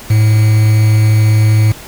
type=tone with quantisation; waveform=triangle; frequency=108.3 Hz; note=A2; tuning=27 cents flat; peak=-4 dBFS; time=0.1-1.72 s; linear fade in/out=5 ms; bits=4; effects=pink hiss -32 dBFS RMS until 1.87 s